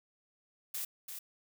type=noise with echo; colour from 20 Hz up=blue; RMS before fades=-38 dBFS; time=0.74-0.85 s; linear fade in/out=5 ms; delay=340 ms; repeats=1; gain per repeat=-6 dB; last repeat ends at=1.19 s; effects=none